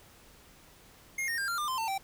square tone with pitch steps, 2136 / 1848.8 / 1600.2 / 1385 / 1198.8 / 1037.6 / 898.1 / 777.3 Hz, C7 / A#6 / G6 / F6 / D6 / C6 / A5 / G5, +35 / -15 / +35 / -15 / +35 / -15 / +35 / -15 cents, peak -31 dBFS, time 1.18-1.98 s, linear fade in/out 5 ms, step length 100 ms, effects pink hiss -57 dBFS RMS until 2.03 s

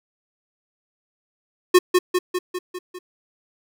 square tone with echo, 362.3 Hz, F#4, 36 cents flat, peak -9 dBFS, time 1.74-1.79 s, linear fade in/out 10 ms, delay 200 ms, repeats 6, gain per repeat -4 dB, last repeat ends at 2.99 s, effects none

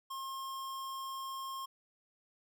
square tone, 1071 Hz, C6, 40 cents sharp, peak -40 dBFS, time 0.1-1.66 s, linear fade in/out 10 ms, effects none

